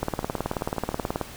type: two click trains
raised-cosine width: 1 ms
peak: -23 / -11 dBFS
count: 11 / 23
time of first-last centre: 0.23-0.993 / 0.03-1.213 s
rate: 13.1 / 18.6 Hz
effects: pink hiss -42 dBFS RMS until 1.36 s